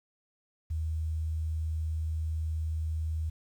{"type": "tone", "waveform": "sine", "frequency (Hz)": 79.3, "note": "D#2", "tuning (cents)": 33, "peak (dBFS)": -29, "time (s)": [0.7, 3.3], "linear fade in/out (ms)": 10, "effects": ["10-bit"]}